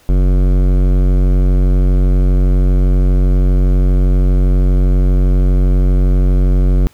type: tone with hard clipping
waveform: sine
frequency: 46.25 Hz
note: F#1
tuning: in tune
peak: -10 dBFS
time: 0.09-6.87 s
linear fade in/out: 0 ms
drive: 16 dB
effects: pink hiss -49 dBFS RMS until 6.93 s